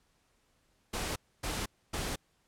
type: noise bursts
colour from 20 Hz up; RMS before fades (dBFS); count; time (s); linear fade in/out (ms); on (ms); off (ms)
pink; -35; 3; 0.93-2.16; 10; 230; 270
effects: pink hiss -72 dBFS RMS until 2.47 s + low-pass 11000 Hz 12 dB/octave